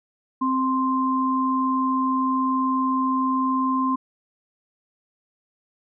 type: tone pair together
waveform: sine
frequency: 262.2 / 1046.5 Hz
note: C4 / C6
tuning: +4 / 0 cents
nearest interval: 2 octaves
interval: 2396 cents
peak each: -22 dBFS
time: 0.41-3.96 s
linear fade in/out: 10 ms
effects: none